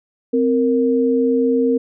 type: tone pair together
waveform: sine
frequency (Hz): 260 / 464.3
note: C4 / A#4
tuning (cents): -11 / -7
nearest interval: minor seventh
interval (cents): 1004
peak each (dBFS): -16 / -16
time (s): 0.33-1.78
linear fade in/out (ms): 10
effects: none

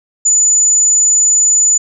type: tone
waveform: sine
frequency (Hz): 6980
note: A8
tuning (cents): -15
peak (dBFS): -7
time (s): 0.25-1.78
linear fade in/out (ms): 10
effects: none

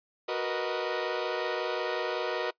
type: chord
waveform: sawtooth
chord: B major seventh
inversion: second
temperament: equal with one note detuned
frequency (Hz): 370 / 466.2 / 491.6 / 622.3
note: F#4 / A#4 / B4 / D#5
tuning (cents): 0 / 0 / -8 / 0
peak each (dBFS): -31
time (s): 0.28-2.51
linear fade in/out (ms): 10
effects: noise-tail reverb RT60 0.1 s tail -22 dB re dry + resampled to 11025 Hz

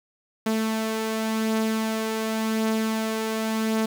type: beating tone pair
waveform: sawtooth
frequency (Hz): 220 / 220.9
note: A3 / A3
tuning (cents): 0 / +7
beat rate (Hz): 0.9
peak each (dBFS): -28 / -20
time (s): 0.46-3.86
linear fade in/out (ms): 5
effects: 8-bit

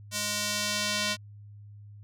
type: tone with band-pass filter sweep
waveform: square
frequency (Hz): 207.7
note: G#3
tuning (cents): 0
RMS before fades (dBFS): -30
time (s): 0.11-1.17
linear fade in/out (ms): 50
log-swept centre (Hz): 7100 to 4100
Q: 0.95
effects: added 103 Hz sine -45 dBFS peak until 2.03 s

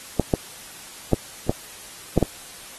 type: clicks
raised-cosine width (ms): 2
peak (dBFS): -3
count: 6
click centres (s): 0.197 / 0.338 / 1.133 / 1.495 / 2.177 / 2.227
effects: white hiss -41 dBFS RMS until 2.78 s + AAC 32 kbps

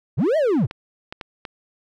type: linear two-way sweep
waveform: triangle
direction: up then down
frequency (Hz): 86.4 to 660 to 86.4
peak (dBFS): -14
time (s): 0.17-0.67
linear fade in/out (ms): 20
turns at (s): 0.37
type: clicks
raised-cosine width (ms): 0.3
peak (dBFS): -16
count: 4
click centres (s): 0.711 / 1.125 / 1.212 / 1.452
effects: none

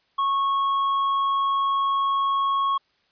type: tone with hard clipping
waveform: triangle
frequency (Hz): 1100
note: C#6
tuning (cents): -14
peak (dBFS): -21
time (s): 0.18-2.78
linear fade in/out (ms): 10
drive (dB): 7
effects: white hiss -66 dBFS RMS until 3.11 s + resampled to 11025 Hz

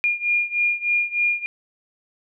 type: beating tone pair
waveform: sine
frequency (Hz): 2417 / 2420.3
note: D7 / D#7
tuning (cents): +49 / -48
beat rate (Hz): 3.3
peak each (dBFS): -21 / -23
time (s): 0.04-1.46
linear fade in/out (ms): 0
effects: none

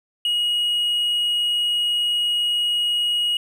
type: tone with hard clipping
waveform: triangle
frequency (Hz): 2893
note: F#7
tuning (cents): -40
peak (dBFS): -19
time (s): 0.25-3.37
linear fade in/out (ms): 2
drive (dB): 5
effects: none

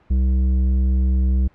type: tone with tanh clipping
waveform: sine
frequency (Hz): 64.4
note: C2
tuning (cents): -27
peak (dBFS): -16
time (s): 0.1-1.48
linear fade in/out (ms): 10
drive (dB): 9
effects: pink hiss -56 dBFS RMS until 1.54 s + low-pass 2000 Hz 12 dB/octave

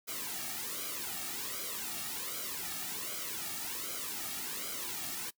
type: noise with flanger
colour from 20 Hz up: white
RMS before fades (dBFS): -39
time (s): 0.07-5.31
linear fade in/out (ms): 20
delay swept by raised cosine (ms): 1.1 to 2.01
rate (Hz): 1.3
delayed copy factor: -0.8
effects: noise-tail reverb RT60 0.1 s tail -22 dB re dry

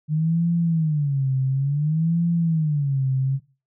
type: tone with vibrato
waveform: sine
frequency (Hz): 150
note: D3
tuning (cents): +37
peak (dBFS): -18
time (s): 0.08-3.4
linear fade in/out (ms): 50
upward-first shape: sine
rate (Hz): 0.57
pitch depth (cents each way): 220
effects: noise-tail reverb RT60 0.3 s tail -17 dB re dry

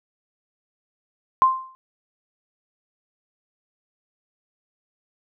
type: tone with exponential decay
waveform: sine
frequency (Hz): 1046.5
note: C6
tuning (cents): 0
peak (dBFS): -9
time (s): 1.42-1.75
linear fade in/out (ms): 0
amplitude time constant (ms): 70
effects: none

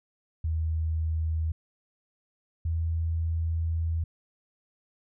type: tone pair in turn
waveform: sine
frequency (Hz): 80 / 82.01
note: D#2 / E2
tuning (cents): +49 / -8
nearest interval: unison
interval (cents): 43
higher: second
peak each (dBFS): -25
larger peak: neither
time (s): 0.44-1.52 / 2.65-4.04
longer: second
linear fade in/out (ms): 5
effects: none

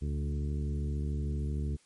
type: harmonic tone with a mistuned harmonic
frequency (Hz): 73.1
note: D2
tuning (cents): -7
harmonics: 1 / 2 / 3 / 4 / 5 / 6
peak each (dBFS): -31 / -36 / -41 / -46 / -47 / -50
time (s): 0.01-1.77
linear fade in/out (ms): 20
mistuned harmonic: 2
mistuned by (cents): -23
effects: white hiss -65 dBFS RMS until 1.85 s + MP3 48 kbps

